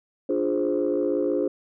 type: chord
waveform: sine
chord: D half-diminished seventh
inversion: none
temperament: equal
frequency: 293.7 / 349.2 / 415.3 / 523.3 Hz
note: D4 / F4 / Ab4 / C5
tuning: 0 / 0 / 0 / 0 cents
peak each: -26 dBFS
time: 0.29-1.48 s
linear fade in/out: 5 ms
effects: tanh soft clip ceiling -14 dBFS

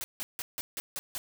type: noise bursts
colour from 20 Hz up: white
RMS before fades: -36 dBFS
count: 7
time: 0.01-1.18 s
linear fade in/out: 0 ms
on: 30 ms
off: 160 ms
effects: none

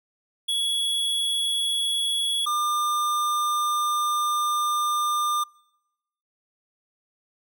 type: tone pair in turn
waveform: square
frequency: 3363 / 1200 Hz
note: G#7 / D6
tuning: +21 / +37 cents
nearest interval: octave + tritone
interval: 1784 cents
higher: first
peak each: -23 dBFS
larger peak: neither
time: 0.48-2.46 / 2.46-5.44 s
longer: second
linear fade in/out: 10 ms
effects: noise-tail reverb RT60 0.9 s tail -26 dB re dry

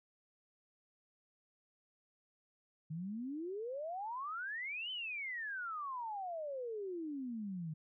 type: exponential two-way sweep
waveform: sine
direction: up then down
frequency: 150.9 to 3092 to 150.9 Hz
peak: -39 dBFS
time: 2.9-7.74 s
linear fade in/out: 10 ms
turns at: 4.91 s
effects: none

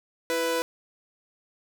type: tone pair together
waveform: sawtooth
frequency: 331.2 / 496.3 Hz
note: E4 / B4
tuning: +8 / +8 cents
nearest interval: perfect fifth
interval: 700 cents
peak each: -28 / -21 dBFS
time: 0.3-0.62 s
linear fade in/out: 0 ms
effects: none

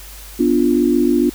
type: chord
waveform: sine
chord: B diminished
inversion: none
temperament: equal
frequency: 246.9 / 293.7 / 349.2 Hz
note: B3 / D4 / F4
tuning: 0 / 0 / 0 cents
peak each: -16 dBFS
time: 0.39-1.3 s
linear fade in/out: 10 ms
effects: added 50 Hz sine -36 dBFS peak until 1.34 s + white hiss -38 dBFS RMS until 1.34 s

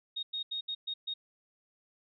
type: tone bursts at uneven times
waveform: sine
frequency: 3729 Hz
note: A#7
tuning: in tune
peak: -33 dBFS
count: 6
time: 0.16-0.23 / 0.33-0.43 / 0.51-0.61 / 0.68-0.75 / 0.87-0.94 / 1.07-1.14 s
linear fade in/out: 10 ms
effects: none

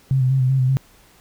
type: tone with vibrato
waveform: sine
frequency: 131.1 Hz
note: C3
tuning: 4 cents sharp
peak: -14 dBFS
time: 0.11-0.77 s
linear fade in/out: 0 ms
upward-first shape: square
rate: 5.2 Hz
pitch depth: 35 cents each way
effects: pink hiss -52 dBFS RMS until 1.2 s

